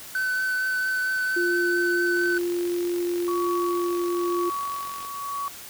triangle tone with vibrato, 1517 Hz, F#6, 43 cents sharp, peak -21 dBFS, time 0.15-2.38 s, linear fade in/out 2 ms, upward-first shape triangle, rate 4.4 Hz, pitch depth 15 cents each way
sine tone, 349.7 Hz, F4, 2 cents sharp, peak -23 dBFS, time 1.36-4.5 s, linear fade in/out 10 ms
click train, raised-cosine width 0.2 ms, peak -24 dBFS, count 132, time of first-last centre 2.17-5.049 s, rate 45.5 Hz
sine tone with tremolo, 1125 Hz, C#6, 25 cents sharp, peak -26 dBFS, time 3.28-5.48 s, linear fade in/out 0 ms, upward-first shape sine, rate 1 Hz, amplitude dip 55%
effects white hiss -41 dBFS RMS until 5.69 s

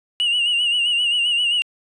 triangle tone with vibrato, 2864 Hz, F7, 43 cents sharp, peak -14 dBFS, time 0.2-1.62 s, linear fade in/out 0 ms, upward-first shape sine, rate 7.6 Hz, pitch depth 61 cents each way, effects tanh soft clip ceiling -11 dBFS + resampled to 24000 Hz

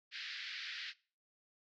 pink band-pass noise, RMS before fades -45 dBFS, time 0.11-0.94 s, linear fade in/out 50 ms, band 1600 to 4900 Hz, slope 48 dB/octave, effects noise-tail reverb RT60 0.4 s tail -22 dB re dry

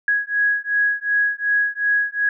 sine beating tone pair, 1661.2 / 1663.9 Hz, G#6 / G#6, 0 / +3 cents, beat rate 2.7 Hz, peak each -20 / -20 dBFS, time 0.08-2.29 s, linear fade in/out 2 ms, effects none

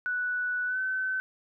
sine tone with pitch glide, 1480 to 1524.2 Hz, F#6 to G6, 0 to -49 cents, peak -27 dBFS, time 0.06-1.2 s, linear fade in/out 0 ms, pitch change +51 cents, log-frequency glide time 0.66-0.79 s, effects none

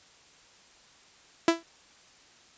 sawtooth tone with exponential decay, 332.9 Hz, E4, 17 cents sharp, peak -12 dBFS, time 1.48-1.63 s, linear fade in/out 2 ms, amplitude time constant 31 ms, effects white hiss -57 dBFS RMS until 2.57 s + resampled to 16000 Hz

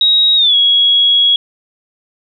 sine tone with pitch glide, 3800 to 3327 Hz, A#7 to G#7, +33 to +2 cents, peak -7 dBFS, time 0.01-1.36 s, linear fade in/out 2 ms, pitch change -231 cents, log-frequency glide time 0.36-0.55 s, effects none

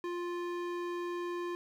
square tone with band-pass filter, 349.9 Hz, F4, 3 cents sharp, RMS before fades -37 dBFS, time 0.04-1.55 s, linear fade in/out 0 ms, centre 790 Hz, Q 0.56, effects 11-bit

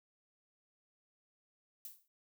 violet noise with exponential decay, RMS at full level -44 dBFS, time 1.85-2.08 s, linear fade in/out 1 ms, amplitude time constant 49 ms, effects none

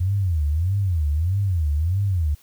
sine tone with vibrato, 85.8 Hz, F2, 30 cents flat, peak -18 dBFS, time 0-2.35 s, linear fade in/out 10 ms, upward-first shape sine, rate 1.6 Hz, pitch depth 280 cents each way, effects white hiss -55 dBFS RMS until 2.42 s

